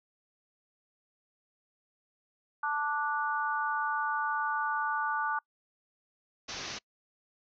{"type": "chord", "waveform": "sine", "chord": "D major", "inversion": "second", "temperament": "just", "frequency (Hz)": [881, 1174.7, 1468.3], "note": ["A5", "D6", "F#6"], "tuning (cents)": [2, 0, -14], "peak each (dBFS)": -33, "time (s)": [2.63, 5.39], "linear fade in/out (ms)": 5}
{"type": "low-pass noise", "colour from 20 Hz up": "white", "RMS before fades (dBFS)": -40, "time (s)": [6.48, 6.79], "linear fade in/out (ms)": 10, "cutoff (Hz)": 6300, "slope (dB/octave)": 96}
{"effects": ["noise-tail reverb RT60 0.1 s tail -26 dB re dry"]}